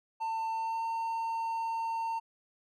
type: tone with pitch glide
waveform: triangle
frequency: 897 to 909 Hz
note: A5 to A#5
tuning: +33 to -44 cents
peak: -29 dBFS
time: 0.2-2.2 s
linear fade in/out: 20 ms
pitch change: +23 cents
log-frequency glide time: 0.52-0.86 s
effects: none